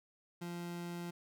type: tone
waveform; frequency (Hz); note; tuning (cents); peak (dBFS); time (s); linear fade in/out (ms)
30% pulse; 173.2; F3; -14; -38; 0.41-1.11; 10
effects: none